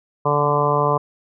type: harmonic tone with a mistuned harmonic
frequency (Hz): 146.2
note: D3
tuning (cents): -7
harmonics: 1 / 2 / 3 / 4 / 5 / 6 / 7 / 8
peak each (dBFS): -23 / -31 / -22 / -23 / -26 / -27 / -20 / -25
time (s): 0.25-0.98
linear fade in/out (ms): 10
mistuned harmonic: 1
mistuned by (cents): -18
effects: none